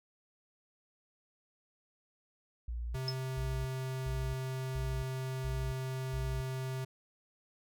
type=tone bursts; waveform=sine; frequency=58.6 Hz; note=A#1; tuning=10 cents sharp; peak=-35 dBFS; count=6; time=2.68-6.41 s; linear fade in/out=5 ms; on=280 ms; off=410 ms
type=tone; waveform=square; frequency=130.81 Hz; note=C3; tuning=in tune; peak=-36 dBFS; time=2.94-6.85 s; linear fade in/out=10 ms
type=tone with exponential decay; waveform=sine; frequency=5190 Hz; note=E8; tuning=28 cents flat; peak=-29 dBFS; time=3.08-3.16 s; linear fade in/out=2 ms; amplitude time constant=17 ms
effects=none